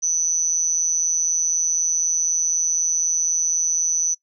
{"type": "tone with amplitude modulation", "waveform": "sine", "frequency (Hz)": 6000, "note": "F#8", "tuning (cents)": 23, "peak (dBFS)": -14, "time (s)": [0.02, 4.15], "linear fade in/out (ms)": 20, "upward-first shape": "sine", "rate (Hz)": 164, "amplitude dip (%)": 75, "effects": ["noise-tail reverb RT60 0.1 s tail -19 dB re dry"]}